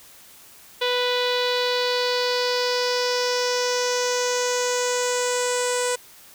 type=tone with low-pass filter sweep; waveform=sawtooth; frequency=493.9 Hz; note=B4; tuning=in tune; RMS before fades=-23 dBFS; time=0.81-5.96 s; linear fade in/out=10 ms; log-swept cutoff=3600 to 8300 Hz; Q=4.1; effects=white hiss -48 dBFS RMS until 6.34 s